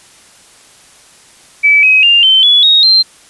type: tone with pitch steps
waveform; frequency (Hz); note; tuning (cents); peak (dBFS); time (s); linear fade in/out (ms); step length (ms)
sine; 2300 / 2537 / 2799 / 3088 / 3407 / 3758 / 4146; D7 / D#7 / F7 / G7 / G#7 / A#7 / C8; -37 / +33 / +3 / -27 / +44 / +13 / -17; -4; 1.63-3.03; 20; 200
effects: white hiss -42 dBFS RMS until 3.29 s + resampled to 24000 Hz